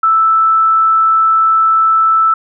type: tone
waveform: sine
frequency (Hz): 1318.5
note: E6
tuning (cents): 0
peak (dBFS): -7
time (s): 0.03-2.34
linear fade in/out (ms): 5
effects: none